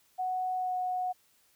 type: tone with pitch glide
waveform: sine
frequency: 740 to 733.2 Hz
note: F#5 to F#5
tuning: 0 to -16 cents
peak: -29 dBFS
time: 0.18-1.13 s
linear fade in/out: 20 ms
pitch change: -16 cents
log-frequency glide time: 0.56-0.75 s
effects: white hiss -67 dBFS RMS until 1.55 s